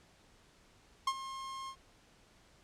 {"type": "tone with ADSR envelope", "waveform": "45% pulse", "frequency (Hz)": 1069, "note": "C6", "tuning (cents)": 37, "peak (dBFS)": -27, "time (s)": [1.07, 1.76], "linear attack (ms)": 5, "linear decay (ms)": 53, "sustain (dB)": -14, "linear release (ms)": 75, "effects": ["pink hiss -64 dBFS RMS until 2.63 s", "low-pass 8000 Hz 12 dB/octave"]}